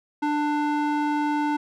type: tone with band-pass filter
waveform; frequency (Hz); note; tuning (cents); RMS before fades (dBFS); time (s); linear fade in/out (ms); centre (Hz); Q
square; 296.5; D4; +17; -24; 0.22-1.57; 10; 750; 1.1
effects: none